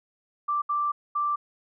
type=tone bursts at uneven times; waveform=sine; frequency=1174.7 Hz; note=D6; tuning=in tune; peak=-23 dBFS; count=3; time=0.48-0.62 / 0.69-0.92 / 1.15-1.36 s; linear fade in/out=10 ms; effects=none